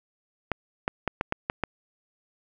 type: clicks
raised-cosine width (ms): 0.5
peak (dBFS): -10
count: 7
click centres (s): 0.517 / 0.879 / 1.077 / 1.211 / 1.324 / 1.499 / 1.637
effects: none